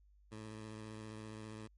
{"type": "tone with vibrato", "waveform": "15% pulse", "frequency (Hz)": 108.7, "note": "A2", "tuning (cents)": -21, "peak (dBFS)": -40, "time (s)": [0.31, 1.68], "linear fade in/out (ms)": 20, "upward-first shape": "sine", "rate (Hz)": 15, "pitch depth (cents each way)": 24, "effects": ["added 50 Hz sine -63 dBFS peak until 1.77 s", "MP3 48 kbps"]}